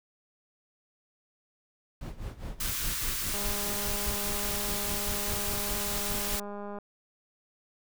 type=noise with tremolo; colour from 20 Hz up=brown; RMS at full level=-35 dBFS; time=2.01-6.36 s; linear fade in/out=2 ms; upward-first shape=sine; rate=4.9 Hz; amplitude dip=80%
type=high-pass noise; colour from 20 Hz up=white; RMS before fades=-33 dBFS; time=2.6-6.4 s; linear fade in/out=5 ms; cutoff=1000 Hz; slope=48 dB/octave
type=click train; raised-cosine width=1 ms; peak=-27 dBFS; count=704; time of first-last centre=3.34-6.786 s; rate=204 Hz
effects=none

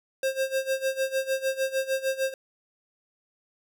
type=tone with tremolo; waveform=square; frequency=532 Hz; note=C5; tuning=29 cents sharp; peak=-23 dBFS; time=0.23-2.34 s; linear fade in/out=2 ms; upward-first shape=sine; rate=6.6 Hz; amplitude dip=85%; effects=none

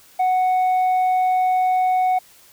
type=tone with tanh clipping; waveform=sine; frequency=740 Hz; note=F#5; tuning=in tune; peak=-16 dBFS; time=0.19-2.19 s; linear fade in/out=10 ms; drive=3 dB; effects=white hiss -50 dBFS RMS until 2.52 s

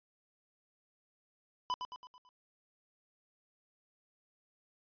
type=tone with echo; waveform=square; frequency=999 Hz; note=B5; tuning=20 cents sharp; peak=-32 dBFS; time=1.7-1.74 s; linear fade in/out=0 ms; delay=110 ms; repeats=5; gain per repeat=-6 dB; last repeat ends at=2.29 s; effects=resampled to 11025 Hz

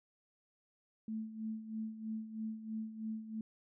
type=tone with tremolo; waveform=sine; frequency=219.7 Hz; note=A3; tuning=2 cents flat; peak=-36 dBFS; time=1.08-3.41 s; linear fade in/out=2 ms; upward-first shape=sine; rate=3.1 Hz; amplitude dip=70%; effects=none

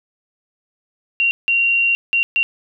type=tone bursts at uneven times; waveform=sine; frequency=2757 Hz; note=F7; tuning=23 cents flat; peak=-13 dBFS; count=4; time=1.2-1.31 / 1.48-1.95 / 2.13-2.23 / 2.36-2.43 s; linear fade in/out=0 ms; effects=none

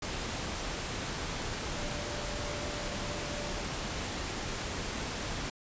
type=tone in noise; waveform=sine; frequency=587.3 Hz; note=D5; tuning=in tune; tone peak=-43 dBFS; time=1.76-3.61 s; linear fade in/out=5 ms; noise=pink; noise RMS=-36 dBFS; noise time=0.02-5.5 s; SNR=-10 dB; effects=resampled to 16000 Hz

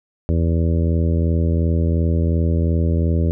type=harmonic tone; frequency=82.8 Hz; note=E2; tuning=8 cents sharp; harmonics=1 / 2 / 3 / 4 / 5 / 6 / 7; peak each=-16 / -22 / -26 / -28 / -30 / -32 / -33 dBFS; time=0.29-3.31 s; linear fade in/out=0 ms; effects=none

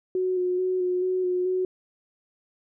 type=tone with vibrato; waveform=sine; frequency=366 Hz; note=F#4; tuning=19 cents flat; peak=-22 dBFS; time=0.15-1.65 s; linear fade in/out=2 ms; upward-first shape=square; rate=2.3 Hz; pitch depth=18 cents each way; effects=none

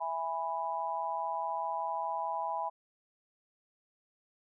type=chord; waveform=sine; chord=E major; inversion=none; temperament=just; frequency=659.3 / 824.1 / 988.9 Hz; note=E5 / G#5 / B5; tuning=0 / -14 / +2 cents; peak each=-39 / -36 / -35 dBFS; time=0-2.7 s; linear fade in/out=20 ms; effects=none

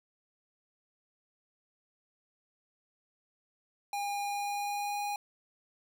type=tone with pitch glide; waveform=square; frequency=811 to 819.9 Hz; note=G#5 to G#5; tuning=-41 to -22 cents; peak=-33 dBFS; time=3.93-5.16 s; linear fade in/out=2 ms; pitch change=+19 cents; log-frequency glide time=4.2-4.99 s; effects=none

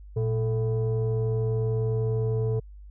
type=tone pair together; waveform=sine; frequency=116.54 / 440 Hz; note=A#2 / A4; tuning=0 / 0 cents; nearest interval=octave + major seventh; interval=2300 cents; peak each=-22 / -26 dBFS; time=0.16-2.6 s; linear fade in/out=10 ms; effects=tanh soft clip ceiling -20 dBFS + added 50 Hz sine -42 dBFS peak until 2.9 s

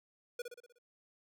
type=tone with echo; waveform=square; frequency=484.1 Hz; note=B4; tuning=35 cents flat; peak=-37 dBFS; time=0.39-0.42 s; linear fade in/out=5 ms; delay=61 ms; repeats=6; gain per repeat=-5 dB; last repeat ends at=0.786 s; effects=none

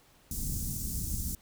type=band-stop noise; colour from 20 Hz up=pink; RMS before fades=-34 dBFS; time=0.31-1.35 s; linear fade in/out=2 ms; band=230 to 6400 Hz; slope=24 dB/octave; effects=pink hiss -62 dBFS RMS until 1.41 s

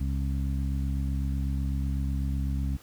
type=harmonic tone; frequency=68 Hz; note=C#2; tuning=33 cents flat; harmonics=1 / 2 / 3 / 4; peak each=-27 / -33 / -37 / -39 dBFS; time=0-2.77 s; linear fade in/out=10 ms; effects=pink hiss -54 dBFS RMS until 2.82 s

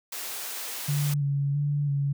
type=high-pass noise; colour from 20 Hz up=white; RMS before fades=-35 dBFS; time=0.12-1.14 s; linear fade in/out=5 ms; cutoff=390 Hz; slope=12 dB/octave
type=tone with vibrato; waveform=sine; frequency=142.9 Hz; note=D3; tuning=47 cents flat; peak=-23 dBFS; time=0.88-2.13 s; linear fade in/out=10 ms; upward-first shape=square; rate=1.5 Hz; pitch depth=25 cents each way
effects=none

